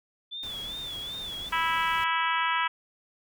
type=tone with vibrato; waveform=sine; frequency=3477 Hz; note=A7; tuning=21 cents flat; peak=-34 dBFS; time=0.31-1.5 s; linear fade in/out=20 ms; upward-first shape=sine; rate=2.6 Hz; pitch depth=87 cents each way
type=noise; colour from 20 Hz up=pink; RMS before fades=-45 dBFS; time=0.43-2.04 s; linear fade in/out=0 ms
type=harmonic tone; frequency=327.8 Hz; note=E4; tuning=10 cents flat; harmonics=3 / 4 / 5 / 6 / 7 / 8 / 9 / 10; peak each=-28 / -30 / -32 / -34 / -35 / -36 / -37 / -38 dBFS; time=1.52-2.68 s; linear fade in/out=10 ms
effects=none